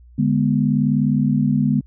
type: chord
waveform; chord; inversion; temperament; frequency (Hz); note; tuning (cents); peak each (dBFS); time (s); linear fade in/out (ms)
sine; G# diminished; second; equal; 146.83 / 207.7 / 246.9; D3 / G#3 / B3; 0 / 0 / 0; -19; 0.18-1.81; 10
effects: added 60 Hz sine -43 dBFS peak until 1.86 s